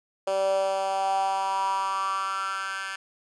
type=tone with high-pass filter sweep; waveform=10% pulse; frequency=193.4 Hz; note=G3; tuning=23 cents flat; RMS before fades=-27 dBFS; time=0.27-2.96 s; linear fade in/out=5 ms; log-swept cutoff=520 to 1700 Hz; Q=6.4; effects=resampled to 22050 Hz + 9-bit